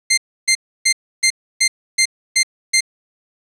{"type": "tone bursts", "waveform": "15% pulse", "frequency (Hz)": 2093, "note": "C7", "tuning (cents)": 0, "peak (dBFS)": -5, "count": 8, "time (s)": [0.1, 2.808], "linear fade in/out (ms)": 10, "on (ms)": 76, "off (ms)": 300, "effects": ["resampled to 24000 Hz", "7-bit"]}